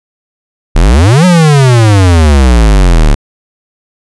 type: exponential two-way sweep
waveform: square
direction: up then down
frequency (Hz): 34.92 to 186 to 34.92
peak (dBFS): -3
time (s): 0.75-3.15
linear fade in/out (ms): 10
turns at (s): 1.25
effects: resampled to 24000 Hz